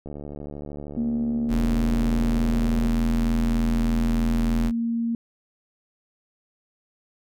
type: click train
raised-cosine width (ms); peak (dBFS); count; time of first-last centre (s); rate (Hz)
2; -23; 206; 0.06-2.868; 73
type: tone with pitch glide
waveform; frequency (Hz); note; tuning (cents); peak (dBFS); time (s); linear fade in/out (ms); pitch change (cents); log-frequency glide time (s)
sine; 233.1 to 231.8; A#3 to A#3; 0 to -10; -22; 0.97-5.15; 2; -10; 2.31-4.61
type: tone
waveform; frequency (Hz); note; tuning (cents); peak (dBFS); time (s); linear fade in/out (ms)
square; 41.66; E1; +19; -23; 1.48-4.72; 50
effects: none